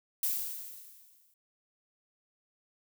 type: noise with exponential decay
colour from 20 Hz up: violet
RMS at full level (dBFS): -29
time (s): 0.23-1.34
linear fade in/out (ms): 2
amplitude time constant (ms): 240
effects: none